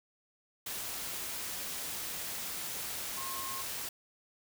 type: tone in noise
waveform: sine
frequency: 1072 Hz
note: C6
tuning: 42 cents sharp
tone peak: -41 dBFS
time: 3.17-3.62 s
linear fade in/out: 5 ms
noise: white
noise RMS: -39 dBFS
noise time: 0.66-3.89 s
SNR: -5 dB
effects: none